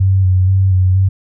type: tone with vibrato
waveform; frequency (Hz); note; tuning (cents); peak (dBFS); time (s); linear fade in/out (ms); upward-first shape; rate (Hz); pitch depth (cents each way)
sine; 94.1; F#2; +30; -8; 0-1.09; 10; square; 2.1; 28
effects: none